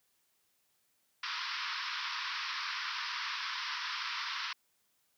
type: band-pass noise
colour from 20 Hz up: pink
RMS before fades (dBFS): -38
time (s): 1.23-4.53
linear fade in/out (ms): 5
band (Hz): 970 to 5500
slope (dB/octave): 96
effects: white hiss -75 dBFS RMS until 5.17 s + high-pass 60 Hz 12 dB/octave